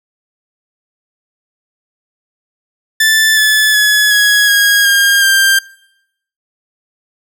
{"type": "tone with pitch steps", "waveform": "sawtooth", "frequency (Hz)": [1759, 1728.8, 1699.1, 1669.9, 1641.2, 1613, 1585.3], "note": ["A6", "A6", "G#6", "G#6", "G#6", "G6", "G6"], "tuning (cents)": [-1, -31, 39, 9, -21, 49, 19], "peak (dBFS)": -4, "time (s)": [3, 5.59], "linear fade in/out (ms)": 5, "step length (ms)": 370, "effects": ["noise-tail reverb RT60 0.8 s tail -23 dB re dry"]}